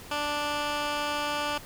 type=tone with band-pass filter; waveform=15% pulse; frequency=293.7 Hz; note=D4; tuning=in tune; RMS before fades=-30 dBFS; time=0.11-1.58 s; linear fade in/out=5 ms; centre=2300 Hz; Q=0.61; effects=pink hiss -46 dBFS RMS until 1.65 s